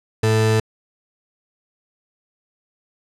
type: tone pair together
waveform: 40% pulse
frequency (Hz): 110 / 440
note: A2 / A4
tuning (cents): 0 / 0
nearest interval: 2 octaves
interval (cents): 2400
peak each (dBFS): -15 / -21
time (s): 0.23-0.6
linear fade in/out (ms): 5
effects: low-pass 10000 Hz 12 dB/octave